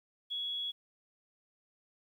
sine tone, 3355 Hz, G#7, 17 cents sharp, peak -34 dBFS, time 0.3-0.72 s, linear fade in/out 20 ms, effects 11-bit

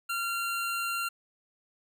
25% pulse tone, 1381 Hz, F6, 20 cents flat, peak -26 dBFS, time 0.09-1.09 s, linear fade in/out 10 ms, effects 11-bit

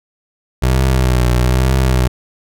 25% pulse tone with vibrato, 63.1 Hz, B1, 38 cents sharp, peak -7 dBFS, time 0.62-2.08 s, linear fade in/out 10 ms, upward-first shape triangle, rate 1.1 Hz, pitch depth 72 cents each way, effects none

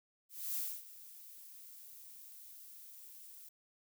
violet noise with ADSR envelope, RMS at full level -37 dBFS, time 0.29-3.49 s, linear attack 280 ms, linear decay 250 ms, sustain -17 dB, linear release 6 ms, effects none

